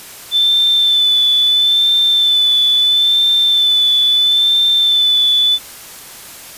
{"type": "tone with vibrato", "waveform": "sine", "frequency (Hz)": 3520, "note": "A7", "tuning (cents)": 0, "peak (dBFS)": -9, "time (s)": [0.31, 5.59], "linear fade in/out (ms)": 50, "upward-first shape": "sine", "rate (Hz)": 0.75, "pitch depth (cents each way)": 25, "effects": ["white hiss -34 dBFS RMS until 6.57 s", "resampled to 32000 Hz"]}